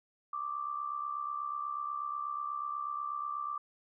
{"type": "tone with amplitude modulation", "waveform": "sine", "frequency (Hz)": 1174.7, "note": "D6", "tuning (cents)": 0, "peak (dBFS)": -31, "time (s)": [0.33, 3.58], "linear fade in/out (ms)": 5, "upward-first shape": "sine", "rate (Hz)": 68.2, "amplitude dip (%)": 70, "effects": []}